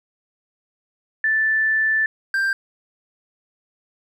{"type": "tone pair in turn", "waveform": ["sine", "triangle"], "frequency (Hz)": [1760, 1579.8], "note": ["A6", "G6"], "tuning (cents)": [0, 13], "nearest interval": "major second", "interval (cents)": 187, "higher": "first", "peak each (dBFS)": -16, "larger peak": "neither", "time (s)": [[1.24, 2.06], [2.34, 2.53]], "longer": "first", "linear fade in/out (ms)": 2, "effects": []}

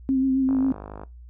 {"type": "tone with vibrato", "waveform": "sine", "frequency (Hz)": 264.9, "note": "C4", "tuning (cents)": 22, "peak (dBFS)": -18, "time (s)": [0.09, 0.72], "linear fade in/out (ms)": 0, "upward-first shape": "sine", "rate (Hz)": 7.5, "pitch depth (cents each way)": 27}
{"type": "click train", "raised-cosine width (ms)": 1, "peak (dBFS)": -23, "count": 29, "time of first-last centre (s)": [0.49, 1.035], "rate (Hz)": 51.4}
{"effects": ["noise-tail reverb RT60 0.2 s tail -20 dB re dry", "added 60 Hz sine -41 dBFS peak until 1.29 s"]}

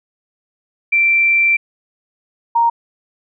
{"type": "tone pair in turn", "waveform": "sine", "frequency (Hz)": [2349, 932.2], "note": ["D7", "A#5"], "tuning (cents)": [0, 0], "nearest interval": "octave + major third", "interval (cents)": 1600, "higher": "first", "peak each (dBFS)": -10, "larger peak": "neither", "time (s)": [[0.92, 1.57], [2.55, 2.7]], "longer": "first", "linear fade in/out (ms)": 10, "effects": []}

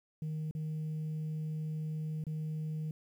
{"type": "tone with dropouts", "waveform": "sine", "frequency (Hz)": 155.56, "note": "D#3", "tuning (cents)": 0, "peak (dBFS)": -32, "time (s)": [0.22, 2.91], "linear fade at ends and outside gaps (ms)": 2, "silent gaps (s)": [[0.511, 0.55], [2.239, 2.267]], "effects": ["tanh soft clip ceiling -33 dBFS", "11-bit"]}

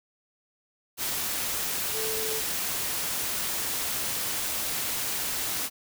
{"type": "tone in noise", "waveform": "sine", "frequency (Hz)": 440, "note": "A4", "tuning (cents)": 0, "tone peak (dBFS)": -33, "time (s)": [1.92, 2.42], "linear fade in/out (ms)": 50, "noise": "white", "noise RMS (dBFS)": -30, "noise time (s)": [0.97, 5.7], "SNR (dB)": -6, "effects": []}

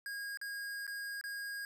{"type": "tone with dropouts", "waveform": "square", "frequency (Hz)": 1632, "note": "G#6", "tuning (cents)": -31, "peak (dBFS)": -40, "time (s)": [0.06, 1.65], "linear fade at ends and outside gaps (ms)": 1, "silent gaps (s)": [[0.373, 0.414], [0.867, 0.877], [1.212, 1.239]], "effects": []}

